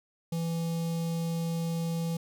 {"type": "tone with notch filter", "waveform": "square", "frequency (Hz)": 166.4, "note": "E3", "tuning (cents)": 17, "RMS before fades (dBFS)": -31, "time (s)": [0.32, 2.17], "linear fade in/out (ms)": 5, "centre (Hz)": 1600, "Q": 0.56, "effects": []}